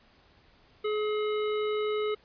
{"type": "harmonic tone", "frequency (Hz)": 424.2, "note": "G#4", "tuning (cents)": 37, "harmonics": [1, 3, 5, 7, 9], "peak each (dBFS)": [-27, -37, -41, -44, -46], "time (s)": [0.84, 2.15], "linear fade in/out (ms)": 10, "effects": ["pink hiss -61 dBFS RMS until 2.24 s", "resampled to 11025 Hz"]}